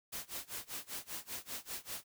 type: noise with tremolo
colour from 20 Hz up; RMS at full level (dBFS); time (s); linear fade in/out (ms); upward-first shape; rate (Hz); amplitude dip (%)
white; -41; 0.12-2.04; 10; sine; 5.1; 95
effects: none